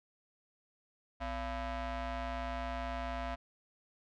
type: ring-modulated tone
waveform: sawtooth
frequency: 312.8 Hz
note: D#4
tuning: 9 cents sharp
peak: -29 dBFS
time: 1.2-3.36 s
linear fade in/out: 20 ms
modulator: 372 Hz
effects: low-pass 3000 Hz 12 dB/octave